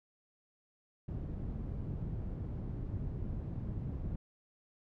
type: low-pass noise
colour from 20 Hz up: white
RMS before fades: -39 dBFS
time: 1.08-4.16 s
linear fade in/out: 5 ms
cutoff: 130 Hz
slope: 12 dB/octave
effects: none